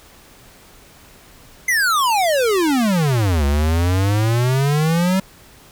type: exponential two-way sweep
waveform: square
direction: down then up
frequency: 2093 to 69.3 to 193.6 Hz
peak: -15 dBFS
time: 1.68-5.2 s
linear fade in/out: 5 ms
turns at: 3.45 s
effects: pink hiss -46 dBFS RMS until 5.71 s